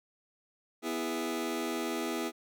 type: chord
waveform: sawtooth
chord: E major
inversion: second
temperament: just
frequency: 247.2 / 329.6 / 412 Hz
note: B3 / E4 / G#4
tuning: +2 / 0 / -14 cents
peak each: -33 / -31 / -34 dBFS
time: 0.82-2.32 s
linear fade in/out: 50 ms
effects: none